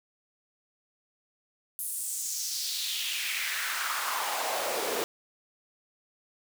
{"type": "noise with high-pass filter sweep", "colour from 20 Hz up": "pink", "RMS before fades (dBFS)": -32, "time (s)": [1.79, 5.04], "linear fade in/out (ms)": 0, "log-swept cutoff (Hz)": [11000, 390], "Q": 2.7, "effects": []}